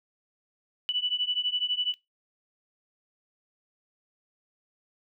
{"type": "beating tone pair", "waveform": "sine", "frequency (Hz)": [2960, 2972], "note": ["F#7", "F#7"], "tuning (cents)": [0, 7], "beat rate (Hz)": 12, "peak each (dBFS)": -29, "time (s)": [0.89, 1.94], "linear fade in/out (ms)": 0, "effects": ["noise-tail reverb RT60 0.2 s tail -21 dB re dry"]}